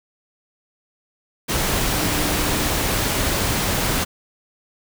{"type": "tone in noise", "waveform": "sine", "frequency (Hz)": 300.2, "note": "D4", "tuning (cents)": 38, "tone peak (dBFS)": -29, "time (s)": [1.95, 2.74], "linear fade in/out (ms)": 20, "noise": "pink", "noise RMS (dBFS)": -21, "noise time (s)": [1.48, 4.05], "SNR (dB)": -11, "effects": []}